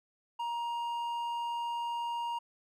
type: tone with hard clipping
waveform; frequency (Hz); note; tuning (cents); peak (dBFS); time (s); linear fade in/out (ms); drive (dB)
triangle; 942; A#5; +18; -34; 0.39-2.39; 10; 9
effects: none